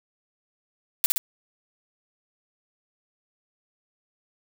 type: noise with echo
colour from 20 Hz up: blue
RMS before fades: -20 dBFS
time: 1.04-1.06 s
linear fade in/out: 0 ms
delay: 60 ms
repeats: 2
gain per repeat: -2 dB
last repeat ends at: 1.18 s
effects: none